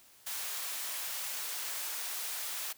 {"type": "high-pass noise", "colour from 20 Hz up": "white", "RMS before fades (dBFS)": -38, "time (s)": [0.26, 2.73], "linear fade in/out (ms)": 10, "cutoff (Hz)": 680, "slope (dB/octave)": 12, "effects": ["white hiss -60 dBFS RMS until 2.77 s"]}